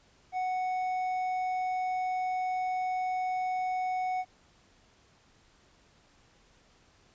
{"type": "tone with hard clipping", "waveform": "sine", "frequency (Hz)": 740, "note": "F#5", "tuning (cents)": 0, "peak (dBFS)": -30, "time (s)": [0.32, 4.25], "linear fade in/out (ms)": 50, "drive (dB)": 5, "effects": ["pink hiss -63 dBFS RMS until 7.14 s", "resampled to 16000 Hz"]}